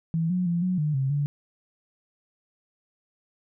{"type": "tone with pitch steps", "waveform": "sine", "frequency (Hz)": [164, 181.4, 171.5, 183.2, 150.8, 134.2, 144.2], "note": ["E3", "F#3", "F3", "F#3", "D3", "C3", "D3"], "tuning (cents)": [-9, -34, -31, -17, 46, 44, -31], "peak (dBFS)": -22, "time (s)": [0.14, 1.26], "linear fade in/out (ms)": 0, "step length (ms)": 160, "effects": []}